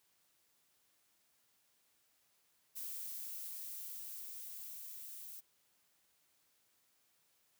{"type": "noise with level ramp", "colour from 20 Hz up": "violet", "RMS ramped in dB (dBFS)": [-44, -50], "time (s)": [2.75, 5.41], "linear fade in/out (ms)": 20, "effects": ["white hiss -75 dBFS RMS until 7.59 s", "high-pass 60 Hz 12 dB/octave"]}